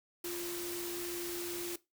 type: tone in noise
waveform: sine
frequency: 348.3 Hz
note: F4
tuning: 5 cents flat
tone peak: -39 dBFS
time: 0.24-1.76 s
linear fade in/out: 5 ms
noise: white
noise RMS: -42 dBFS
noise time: 0.24-1.76 s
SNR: 0 dB
effects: noise-tail reverb RT60 0.2 s tail -18 dB re dry